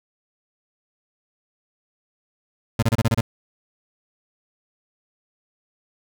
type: tone bursts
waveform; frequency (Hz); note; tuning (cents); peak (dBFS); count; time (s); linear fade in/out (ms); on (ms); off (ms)
30% pulse; 114; A#2; -38; -13; 7; 2.79-3.21; 5; 36; 28
effects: none